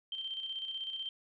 sine tone with tremolo, 3136 Hz, G7, in tune, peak -35 dBFS, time 0.12-1.09 s, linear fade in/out 2 ms, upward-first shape square, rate 16 Hz, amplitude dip 45%, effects none

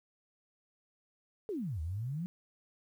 sine exponential two-way sweep, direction down then up, 455.2 to 75 to 184.8 Hz, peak -34 dBFS, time 1.49-2.26 s, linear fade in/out 0 ms, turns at 1.81 s, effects 11-bit

